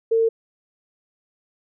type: tone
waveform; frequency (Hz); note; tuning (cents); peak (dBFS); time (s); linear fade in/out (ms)
sine; 453; A#4; -50; -15; 0.11-0.29; 10
effects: none